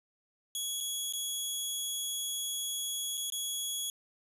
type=tone with dropouts; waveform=15% pulse; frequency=3348 Hz; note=G#7; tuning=13 cents sharp; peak=-26 dBFS; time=0.55-3.9 s; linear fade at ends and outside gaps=1 ms; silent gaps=0.804-0.808 / 1.125-1.135 / 3.172-3.176 / 3.301-3.322 s; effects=resampled to 32000 Hz